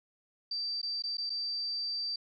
sine tone with dropouts, 4663 Hz, D8, 13 cents flat, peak -32 dBFS, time 0.51-2.16 s, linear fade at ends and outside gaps 5 ms, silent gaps 0.816-0.829 / 1.023-1.037 / 1.171-1.181 / 1.296-1.301 s, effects none

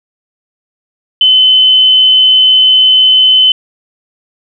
sine tone, 3042 Hz, F#7, 47 cents sharp, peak -3 dBFS, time 1.21-3.52 s, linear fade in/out 2 ms, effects none

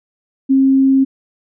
sine tone, 268.2 Hz, C4, 43 cents sharp, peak -8 dBFS, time 0.49-1.05 s, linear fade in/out 20 ms, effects none

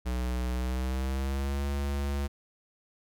square tone with pitch glide, 62 to 70.4 Hz, B1 to C#2, +7 to +27 cents, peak -29 dBFS, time 0.05-2.28 s, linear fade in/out 20 ms, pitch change +220 cents, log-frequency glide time 0.53-1.65 s, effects none

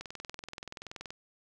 click train, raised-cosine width 0.2 ms, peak -24 dBFS, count 24, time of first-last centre 0.01-1.105 s, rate 21 Hz, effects none

